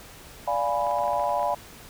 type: chord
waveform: sine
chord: D diminished seventh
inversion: none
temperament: equal with one note detuned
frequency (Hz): 585 / 698.5 / 830.6 / 987.8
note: D5 / F5 / Ab5 / Cb6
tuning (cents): -7 / 0 / 0 / 0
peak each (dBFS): -28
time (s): 0.47-1.55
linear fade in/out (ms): 10
type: clicks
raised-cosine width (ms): 0.5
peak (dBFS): -27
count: 11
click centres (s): 0.868 / 0.912 / 0.986 / 1.037 / 1.079 / 1.133 / 1.197 / 1.238 / 1.293 / 1.396 / 1.429
effects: pink hiss -46 dBFS RMS until 1.89 s